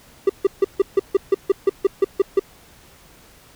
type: tone bursts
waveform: triangle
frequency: 392 Hz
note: G4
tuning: in tune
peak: -9 dBFS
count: 13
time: 0.27-2.395 s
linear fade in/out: 5 ms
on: 25 ms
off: 150 ms
effects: pink hiss -49 dBFS RMS until 3.55 s